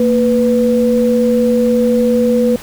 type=tone pair together; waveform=sine; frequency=230.5 / 493.9 Hz; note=A#3 / B4; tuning=-19 / 0 cents; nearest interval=octave + minor second; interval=1319 cents; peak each=-12 dBFS; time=0-2.56 s; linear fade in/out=2 ms; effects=pink hiss -33 dBFS RMS until 2.62 s